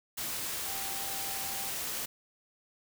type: tone in noise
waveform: sine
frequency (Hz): 784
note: G5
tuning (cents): 0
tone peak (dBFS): -44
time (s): 0.65-1.7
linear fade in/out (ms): 10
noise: white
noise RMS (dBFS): -36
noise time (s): 0.17-2.06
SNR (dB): -11
effects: none